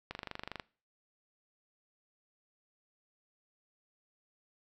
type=click train; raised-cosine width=0.3 ms; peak=-23 dBFS; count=13; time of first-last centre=0.11-0.598 s; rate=24.6 Hz; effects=noise-tail reverb RT60 0.4 s tail -22 dB re dry